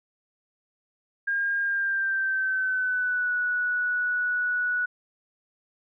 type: tone with pitch glide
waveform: sine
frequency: 1614 to 1471.5 Hz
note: G#6 to F#6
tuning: -50 to -10 cents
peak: -23 dBFS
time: 1.27-4.86 s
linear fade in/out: 10 ms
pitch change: -160 cents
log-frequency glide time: 1.61-3.32 s
effects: none